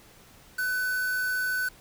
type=tone with quantisation; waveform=triangle; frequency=1503 Hz; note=F#6; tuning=27 cents sharp; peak=-24 dBFS; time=0.58-1.69 s; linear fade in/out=10 ms; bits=6; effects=pink hiss -54 dBFS RMS until 1.8 s